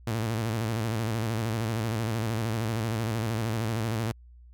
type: tone with vibrato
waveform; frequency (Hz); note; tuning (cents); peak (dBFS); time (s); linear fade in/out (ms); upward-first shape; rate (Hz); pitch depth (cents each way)
sawtooth; 112.1; A2; +33; -23; 0.07-4.12; 5; square; 13; 73
effects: added 60 Hz sine -48 dBFS peak until 4.53 s